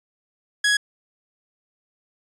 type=tone; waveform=sawtooth; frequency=1669 Hz; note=G#6; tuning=8 cents sharp; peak=-13 dBFS; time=0.64-0.77 s; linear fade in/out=5 ms; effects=resampled to 22050 Hz